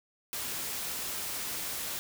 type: noise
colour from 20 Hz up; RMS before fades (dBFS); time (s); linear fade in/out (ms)
white; -36; 0.33-1.99; 0
effects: none